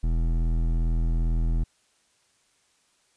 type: tone with hard clipping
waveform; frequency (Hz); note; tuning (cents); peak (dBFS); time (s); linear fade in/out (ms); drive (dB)
triangle; 41.2; E1; 0; -23; 0.03-1.64; 10; 16
effects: white hiss -66 dBFS RMS until 3.16 s + resampled to 22050 Hz